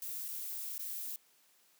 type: noise with dropouts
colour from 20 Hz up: violet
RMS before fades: -41 dBFS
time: 0.02-1.16 s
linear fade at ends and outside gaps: 1 ms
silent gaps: 0.282-0.286 / 0.78-0.793 s
effects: white hiss -68 dBFS RMS until 1.79 s + high-pass 200 Hz 12 dB/octave